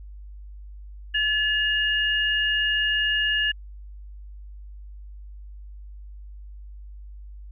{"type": "tone pair together", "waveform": "sine", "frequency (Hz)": [1717.2, 2847], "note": ["A6", "F7"], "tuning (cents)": [-43, 33], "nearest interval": "major sixth", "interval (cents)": 876, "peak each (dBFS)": -23, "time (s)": [1.14, 3.52], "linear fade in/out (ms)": 10, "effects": ["added 50 Hz sine -38 dBFS peak until 7.51 s"]}